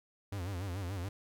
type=tone with vibrato; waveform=45% pulse; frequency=93.2 Hz; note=F#2; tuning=13 cents sharp; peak=-36 dBFS; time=0.32-1.09 s; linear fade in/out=5 ms; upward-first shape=sine; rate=6.9 Hz; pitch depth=150 cents each way; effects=13-bit